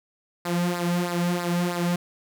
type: tone with flanger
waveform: sawtooth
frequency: 174.9 Hz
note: F3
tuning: 3 cents sharp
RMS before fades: -25 dBFS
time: 0.45-1.96 s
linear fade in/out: 5 ms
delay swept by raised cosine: 0.31 to 2.81 ms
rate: 3.1 Hz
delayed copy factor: -0.7
effects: none